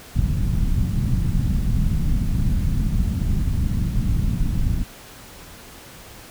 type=low-pass noise; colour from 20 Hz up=pink; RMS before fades=-20 dBFS; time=0.15-4.84 s; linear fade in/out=20 ms; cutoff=200 Hz; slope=24 dB/octave; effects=pink hiss -42 dBFS RMS until 6.3 s